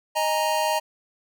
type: chord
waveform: square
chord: D# suspended fourth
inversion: none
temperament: just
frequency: 622.3 / 829.7 / 933.4 Hz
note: D#5 / G#5 / A#5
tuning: 0 / -2 / +2 cents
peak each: -26 / -29 / -25 dBFS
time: 0.15-0.8 s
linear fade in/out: 20 ms
effects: none